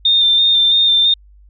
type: tone with vibrato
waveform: sine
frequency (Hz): 3617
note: A7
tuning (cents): +47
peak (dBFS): -9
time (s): 0.05-1.14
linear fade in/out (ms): 5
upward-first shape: square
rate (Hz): 3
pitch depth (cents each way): 18
effects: added 50 Hz sine -42 dBFS peak until 1.49 s